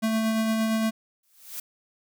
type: tone with tremolo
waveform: square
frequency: 221.6 Hz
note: A3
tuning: 13 cents sharp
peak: -22 dBFS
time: 0.02-0.91 s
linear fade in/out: 20 ms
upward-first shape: sine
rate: 8.7 Hz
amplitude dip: 25%
type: noise with exponential growth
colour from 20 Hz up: blue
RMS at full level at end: -32 dBFS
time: 1.23-1.6 s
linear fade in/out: 5 ms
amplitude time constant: 80 ms
effects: none